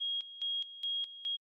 sine tone with tremolo, 3274 Hz, G#7, 25 cents flat, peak -32 dBFS, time 0-1.37 s, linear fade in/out 20 ms, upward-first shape square, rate 2.4 Hz, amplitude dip 80%, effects Opus 24 kbps

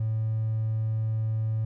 triangle tone with hard clipping, 110.2 Hz, A2, 3 cents sharp, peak -25 dBFS, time 0-1.65 s, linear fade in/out 5 ms, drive 4 dB, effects none

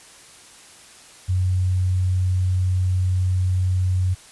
sine tone, 92.2 Hz, F#2, 6 cents flat, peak -17 dBFS, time 1.28-4.15 s, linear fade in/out 20 ms, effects white hiss -46 dBFS RMS until 4.31 s + resampled to 24000 Hz

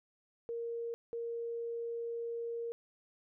sine tone bursts at uneven times, 466.2 Hz, A#4, in tune, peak -36 dBFS, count 2, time 0.49-0.94 / 1.13-2.72 s, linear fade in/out 0 ms, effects none

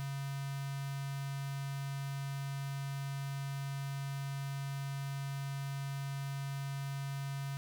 square tone with notch filter, 138.59 Hz, C#3, in tune, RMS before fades -39 dBFS, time 0-7.57 s, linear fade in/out 0 ms, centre 440 Hz, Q 0.84, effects none

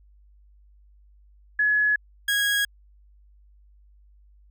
sine / 30% pulse tone pair in turn, 1695 / 1648.7 Hz, G#6 / G#6, +35 / -13 cents, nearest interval unison, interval 48 cents, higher first, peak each -18 dBFS, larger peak neither, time 1.59-1.96 / 2.28-2.65 s, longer neither, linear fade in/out 5 ms, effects added 50 Hz sine -52 dBFS peak until 4.5 s

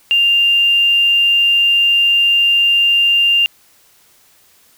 sine tone with quantisation, 2794 Hz, F7, in tune, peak -9 dBFS, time 0.11-3.46 s, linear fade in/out 0 ms, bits 6, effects white hiss -51 dBFS RMS until 4.77 s

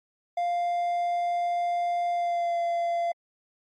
triangle tone with pitch glide, 698.5 to 686.1 Hz, F5 to F5, 0 to -31 cents, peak -22 dBFS, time 0.37-3.12 s, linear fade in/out 5 ms, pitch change -31 cents, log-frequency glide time 2.12-2.58 s, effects MP3 48 kbps

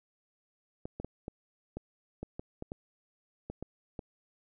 clicks, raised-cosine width 2 ms, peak -25 dBFS, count 12, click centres 0.855 / 1 / 1.046 / 1.281 / 1.77 / 2.23 / 2.395 / 2.624 / 2.719 / 3.5 / 3.626 / 3.992 s, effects none

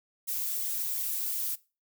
violet noise with flanger, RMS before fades -32 dBFS, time 0.27-1.56 s, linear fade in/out 20 ms, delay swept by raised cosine 0.89 to 6.79 ms, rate 2.8 Hz, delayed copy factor +0.9, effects noise-tail reverb RT60 0.3 s tail -20 dB re dry

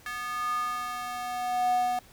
square tone with high-pass filter sweep, 245 Hz, B3, 14 cents flat, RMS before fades -30 dBFS, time 0.06-1.99 s, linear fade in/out 2 ms, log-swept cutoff 1500 to 650 Hz, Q 7.5, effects pink hiss -55 dBFS RMS until 2.12 s

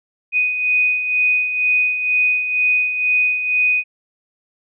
sine beating tone pair, 2489 / 2491.1 Hz, D#7 / D#7, 0 / +1 cents, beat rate 2.1 Hz, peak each -23 / -15 dBFS, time 0.32-3.84 s, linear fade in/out 50 ms, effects none

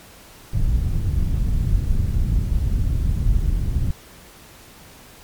pink low-pass noise, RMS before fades -19 dBFS, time 0.53-3.91 s, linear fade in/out 5 ms, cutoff 100 Hz, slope 12 dB/octave, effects pink hiss -45 dBFS RMS until 5.23 s + MP3 96 kbps

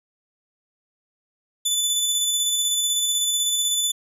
20% pulse tone with tremolo, 3498 Hz, A7, 11 cents flat, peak -13 dBFS, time 1.65-3.92 s, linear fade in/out 10 ms, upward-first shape square, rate 16 Hz, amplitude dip 25%, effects none

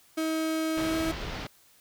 35% pulse tone with pitch glide, 318.6 to 322.7 Hz, D#4 to E4, +41 to -37 cents, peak -25 dBFS, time 0.17-1.12 s, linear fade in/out 10 ms, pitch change +22 cents, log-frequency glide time 0.79-0.98 s
pink low-pass noise, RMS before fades -36 dBFS, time 0.77-1.47 s, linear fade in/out 5 ms, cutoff 4900 Hz, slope 24 dB/octave
effects white hiss -60 dBFS RMS until 1.8 s

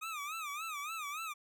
25% pulse tone with vibrato, 1231 Hz, D#6, 19 cents flat, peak -35 dBFS, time 0.01-1.34 s, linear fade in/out 20 ms, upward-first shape sine, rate 3.5 Hz, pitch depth 140 cents each way, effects none

